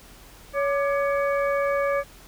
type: harmonic tone with a mistuned harmonic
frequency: 562 Hz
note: C#5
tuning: 24 cents sharp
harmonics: 1 / 2 / 3 / 4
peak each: -22 / -28 / -32 / -34 dBFS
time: 0.53-2.04 s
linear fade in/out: 50 ms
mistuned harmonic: 2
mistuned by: +89 cents
effects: added 42 Hz sine -49 dBFS peak until 2.27 s + pink hiss -49 dBFS RMS until 2.27 s